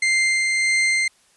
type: tone with tremolo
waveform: 40% pulse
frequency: 2093 Hz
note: C7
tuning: in tune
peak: -15 dBFS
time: 0.02-1.08 s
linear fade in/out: 5 ms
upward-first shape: sine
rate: 1.6 Hz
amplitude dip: 25%
effects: white hiss -58 dBFS RMS until 1.36 s + resampled to 24000 Hz